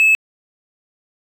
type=tone; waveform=triangle; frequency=2600 Hz; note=E7; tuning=24 cents flat; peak=-7 dBFS; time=0-0.15 s; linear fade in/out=0 ms; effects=tanh soft clip ceiling -3 dBFS